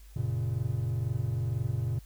triangle chord, F# major, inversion none, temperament equal, 92.5 / 116.54 / 138.59 Hz, F#2 / A#2 / C#3, 0 / 0 / 0 cents, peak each -33 / -28 / -32 dBFS, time 0.16-1.99 s, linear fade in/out 5 ms, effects added 50 Hz sine -48 dBFS peak until 2.05 s + white hiss -61 dBFS RMS until 2.05 s

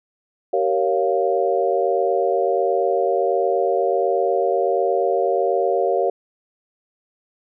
sine chord, G half-diminished seventh, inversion none, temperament equal with one note detuned, 384.8 / 466.2 / 554.4 / 698.5 Hz, G4 / Bb4 / Db5 / F5, -32 / 0 / 0 / 0 cents, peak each -22 dBFS, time 0.53-6.1 s, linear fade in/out 5 ms, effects none

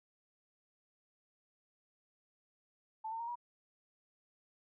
sine tone with pitch steps, 880 / 905.8 / 932.3 / 959.6 Hz, A5 / A#5 / A#5 / A#5, 0 / -50 / 0 / +50 cents, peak -38 dBFS, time 3.04-3.356 s, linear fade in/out 10 ms, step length 79 ms, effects none

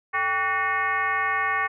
sine tone with frequency modulation, 1480 Hz, F#6, in tune, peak -21 dBFS, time 0.13-1.68 s, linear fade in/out 20 ms, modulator 347 Hz, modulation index 1.9, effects none

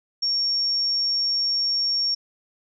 sine tone, 5520 Hz, F8, 21 cents flat, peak -20 dBFS, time 0.22-2.15 s, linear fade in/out 10 ms, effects none

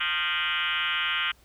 sine tone with frequency modulation, 2217 Hz, C#7, in tune, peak -24 dBFS, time 0-1.32 s, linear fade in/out 10 ms, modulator 165 Hz, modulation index 6, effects added 60 Hz sine -58 dBFS peak until 1.44 s + pink hiss -60 dBFS RMS until 1.44 s

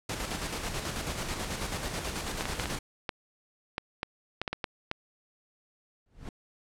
pink noise with tremolo, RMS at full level -33 dBFS, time 0.09-2.79 s, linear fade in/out 5 ms, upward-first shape square, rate 9.2 Hz, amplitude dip 40%
clicks, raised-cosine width 0.3 ms, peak -15 dBFS, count 12, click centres 2.409 / 2.455 / 2.598 / 2.657 / 3.092 / 3.781 / 4.031 / 4.416 / 4.478 / 4.53 / 4.642 / 4.914 s
brown noise with exponential growth, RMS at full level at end -34 dBFS, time 6.06-6.29 s, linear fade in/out 1 ms, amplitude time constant 49 ms
effects low-pass 10000 Hz 12 dB/octave

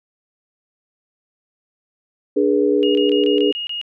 sine chord, G# diminished, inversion second, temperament equal with one note detuned, 293.7 / 415.3 / 484.3 Hz, D4 / G#4 / B4, 0 / 0 / -34 cents, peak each -18 / -16 / -20 dBFS, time 2.36-3.52 s, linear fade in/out 10 ms
sine tone bursts, 2863 Hz, F7, 42 cents sharp, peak -23 dBFS, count 7, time 2.83-3.814 s, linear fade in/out 0 ms, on 120 ms, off 24 ms
effects none

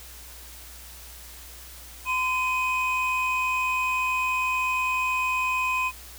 triangle tone pair together, 1022 / 2509 Hz, C6 / D#7, -41 / +14 cents, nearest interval octave + major third, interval 1555 cents, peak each -24 dBFS, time 2.05-5.92 s, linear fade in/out 50 ms, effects added 60 Hz sine -46 dBFS peak until 6.18 s + white hiss -45 dBFS RMS until 6.18 s

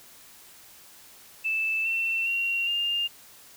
sine tone with pitch steps, 2637 / 2692 / 2749 / 2807 Hz, E7 / E7 / F7 / F7, 0 / +36 / -28 / +8 cents, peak -24 dBFS, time 1.44-3.08 s, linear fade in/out 20 ms, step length 410 ms, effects white hiss -51 dBFS RMS until 3.56 s

